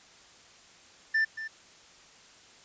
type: tone with echo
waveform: triangle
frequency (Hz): 1777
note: A6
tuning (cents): +17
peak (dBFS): -21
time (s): 1.14-1.25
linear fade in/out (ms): 10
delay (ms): 230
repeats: 1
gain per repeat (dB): -12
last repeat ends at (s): 1.48
effects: white hiss -55 dBFS RMS until 2.64 s + resampled to 16000 Hz